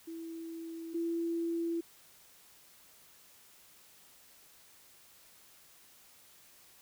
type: tone pair in turn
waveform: sine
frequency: 329.6 / 335.4 Hz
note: E4 / E4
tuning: 0 / +30 cents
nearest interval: unison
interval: 30 cents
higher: second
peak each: -40 / -31 dBFS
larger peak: second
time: 0.07-0.94 / 0.94-1.81 s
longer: neither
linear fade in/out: 10 ms
effects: white hiss -60 dBFS RMS until 6.81 s